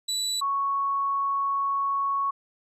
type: tone pair in turn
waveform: 30% pulse / sine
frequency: 3951 / 1108.7 Hz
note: B7 / C#6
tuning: 0 / 0 cents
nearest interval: octave + minor seventh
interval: 2200 cents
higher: first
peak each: -23 dBFS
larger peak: neither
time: 0.08-0.41 / 0.41-2.31 s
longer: second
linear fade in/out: 10 ms
effects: resampled to 32000 Hz